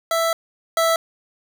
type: tone pair in turn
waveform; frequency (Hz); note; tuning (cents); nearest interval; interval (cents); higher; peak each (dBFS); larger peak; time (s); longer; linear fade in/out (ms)
25% pulse; 661 / 658.3; E5 / E5; +5 / -3; unison; 8; first; -14 / -12; second; 0.11-0.33 / 0.77-0.96; first; 2
effects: none